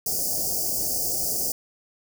white band-stop noise, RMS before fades -26 dBFS, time 0.06-1.52 s, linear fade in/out 2 ms, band 770 to 4700 Hz, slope 96 dB/octave, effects none

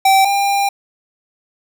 square tone pair in turn, 775 / 798.6 Hz, G5 / G5, -20 / +32 cents, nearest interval minor second, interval 52 cents, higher second, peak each -9 / -14 dBFS, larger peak first, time 0.05-0.25 / 0.25-0.69 s, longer second, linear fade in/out 5 ms, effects none

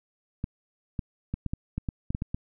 clicks, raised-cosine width 5 ms, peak -17 dBFS, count 11, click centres 0.441 / 0.992 / 1.34 / 1.463 / 1.535 / 1.78 / 1.888 / 2.105 / 2.149 / 2.221 / 2.345 s, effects none

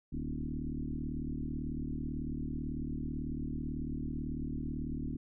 sine tone with frequency modulation, 148.4 Hz, D3, 18 cents sharp, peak -34 dBFS, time 0.12-5.17 s, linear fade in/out 10 ms, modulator 38.1 Hz, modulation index 4, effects none

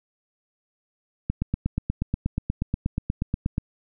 click train, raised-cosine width 5 ms, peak -11 dBFS, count 20, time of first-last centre 1.3-3.581 s, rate 8.33 Hz, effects none

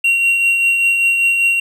triangle tone with tremolo, 2749 Hz, F7, 28 cents flat, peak -8 dBFS, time 0.04-1.6 s, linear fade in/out 5 ms, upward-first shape triangle, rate 5.1 Hz, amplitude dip 40%, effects none

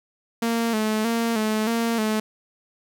sawtooth tone with vibrato, 223.4 Hz, A3, 27 cents sharp, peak -17 dBFS, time 0.42-2.2 s, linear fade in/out 5 ms, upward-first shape square, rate 1.6 Hz, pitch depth 57 cents each way, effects none

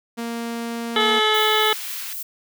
sawtooth tone, 232.9 Hz, A#3, 1 cent flat, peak -22 dBFS, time 0.17-1.2 s, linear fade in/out 20 ms
harmonic tone, 430.6 Hz, A4, 37 cents flat, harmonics 1 / 2 / 3 / 4 / 5 / 7 / 8 / 9, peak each -22 / -24 / -23 / -26 / -26 / -24 / -25 / -27 dBFS, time 0.96-1.73 s, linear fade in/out 2 ms
pink band-pass noise, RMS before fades -37 dBFS, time 1-2.13 s, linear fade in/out 0 ms, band 2100 to 7300 Hz, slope 12 dB/octave
violet noise with tremolo, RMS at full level -30 dBFS, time 1.34-2.23 s, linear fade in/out 5 ms, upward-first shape triangle, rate 3.8 Hz, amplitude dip 30%
effects none

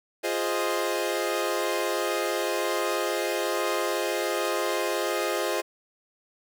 sawtooth chord, F minor seventh, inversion none, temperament equal, 349.2 / 415.3 / 523.3 / 622.3 Hz, F4 / Ab4 / C5 / Eb5, 0 / 0 / 0 / 0 cents, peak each -27 dBFS, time 0.23-5.62 s, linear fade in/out 20 ms, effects none

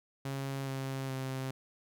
sawtooth tone with pitch steps, 136.4 / 134.29 / 132.21 Hz, C#3 / C3 / C3, -28 / +45 / +18 cents, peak -31 dBFS, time 0.25-1.51 s, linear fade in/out 5 ms, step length 420 ms, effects none

